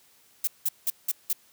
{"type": "noise bursts", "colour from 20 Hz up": "violet", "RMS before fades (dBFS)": -25, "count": 5, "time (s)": [0.44, 1.33], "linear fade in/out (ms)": 5, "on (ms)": 34, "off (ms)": 180, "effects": ["white hiss -60 dBFS RMS until 1.52 s", "high-pass 60 Hz 12 dB/octave"]}